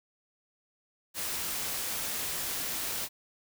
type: noise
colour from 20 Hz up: white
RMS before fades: -34 dBFS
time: 1.14-3.09 s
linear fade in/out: 50 ms
effects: none